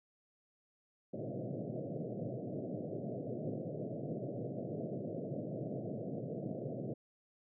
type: band-pass noise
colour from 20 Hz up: pink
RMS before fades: -41 dBFS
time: 1.13-6.94 s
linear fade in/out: 10 ms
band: 110 to 670 Hz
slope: 96 dB/octave
effects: none